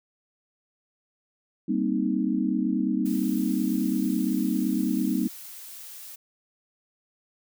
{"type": "chord", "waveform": "sine", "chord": "C minor seventh", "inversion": "second", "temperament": "equal", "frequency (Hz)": [196, 233.1, 261.6, 311.1], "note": ["G3", "Bb3", "C4", "Eb4"], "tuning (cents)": [0, 0, 0, 0], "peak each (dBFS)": -28, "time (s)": [1.68, 5.28], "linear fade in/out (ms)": 10}
{"type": "noise", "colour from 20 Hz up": "blue", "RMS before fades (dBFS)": -42, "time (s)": [3.05, 6.16], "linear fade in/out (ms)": 10}
{"effects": []}